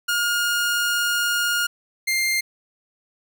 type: tone pair in turn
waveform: sawtooth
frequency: 1423 / 2105 Hz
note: F6 / C7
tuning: +32 / +10 cents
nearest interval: perfect fifth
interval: 678 cents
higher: second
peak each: -16 dBFS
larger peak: neither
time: 0.08-1.67 / 2.07-2.41 s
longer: first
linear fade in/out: 10 ms
effects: none